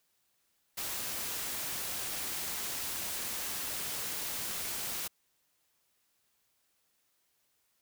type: noise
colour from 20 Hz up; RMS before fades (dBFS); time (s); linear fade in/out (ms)
white; -37; 0.77-5.08; 10
effects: white hiss -75 dBFS RMS until 7.81 s